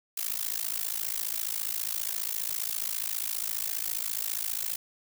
blue noise with amplitude modulation, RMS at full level -28 dBFS, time 0.17-4.76 s, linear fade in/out 5 ms, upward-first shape sine, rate 54.8 Hz, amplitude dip 100%, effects none

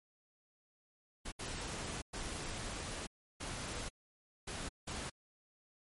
pink noise bursts at uneven times, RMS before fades -42 dBFS, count 6, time 1.25-1.32 / 1.39-2.02 / 2.13-3.07 / 3.4-3.89 / 4.47-4.69 / 4.87-5.1 s, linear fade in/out 10 ms, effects MP3 48 kbps

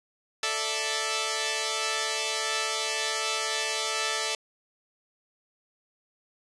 5% pulse chord, A suspended fourth, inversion none, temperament equal, 440 / 587.3 / 659.3 Hz, A4 / D5 / E5, 0 / 0 / 0 cents, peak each -19 / -21 / -21 dBFS, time 0.43-4.35 s, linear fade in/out 2 ms, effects resampled to 24000 Hz

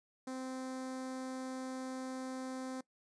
sawtooth tone with notch filter, 259.6 Hz, C4, 13 cents flat, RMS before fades -42 dBFS, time 0.27-2.81 s, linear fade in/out 5 ms, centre 2800 Hz, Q 1, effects noise-tail reverb RT60 0.1 s tail -21 dB re dry + resampled to 22050 Hz

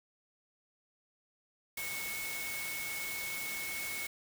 sine tone in noise, 2201 Hz, C#7, 13 cents flat, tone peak -39 dBFS, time 1.77-4.07 s, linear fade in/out 5 ms, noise white, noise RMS -41 dBFS, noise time 1.77-4.07 s, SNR -1 dB, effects none

